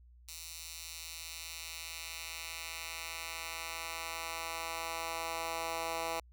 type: tone with high-pass filter sweep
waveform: 10% pulse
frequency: 164.81 Hz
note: E3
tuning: in tune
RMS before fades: -41 dBFS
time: 0.28-6.2 s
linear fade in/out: 5 ms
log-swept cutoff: 5000 to 650 Hz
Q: 0.87
effects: added 60 Hz sine -56 dBFS peak until 6.32 s